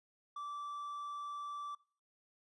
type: tone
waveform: triangle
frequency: 1164 Hz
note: D6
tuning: 16 cents flat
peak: -39 dBFS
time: 0.36-1.75 s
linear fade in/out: 5 ms
effects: noise-tail reverb RT60 0.5 s tail -23 dB re dry + resampled to 24000 Hz